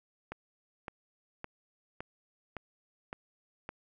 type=click train; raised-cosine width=0.5 ms; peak=-24 dBFS; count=7; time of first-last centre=0.32-3.691 s; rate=1.78 Hz; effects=none